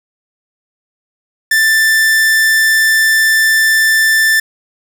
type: tone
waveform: 45% pulse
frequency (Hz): 1771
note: A6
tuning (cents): +11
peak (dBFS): -8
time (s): 1.51-4.4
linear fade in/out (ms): 5
effects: none